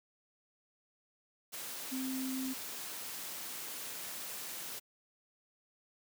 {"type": "tone in noise", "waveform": "sine", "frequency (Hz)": 261.6, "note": "C4", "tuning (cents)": 0, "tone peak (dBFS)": -35, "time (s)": [1.91, 2.54], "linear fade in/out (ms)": 20, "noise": "white", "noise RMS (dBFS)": -43, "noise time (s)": [1.52, 4.8], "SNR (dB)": 5, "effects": ["high-pass 150 Hz 12 dB/octave"]}